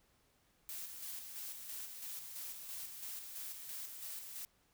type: noise with tremolo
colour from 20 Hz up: blue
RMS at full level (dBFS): -45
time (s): 0.69-4.45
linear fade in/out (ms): 0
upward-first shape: square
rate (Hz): 3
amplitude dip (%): 40
effects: pink hiss -73 dBFS RMS until 4.73 s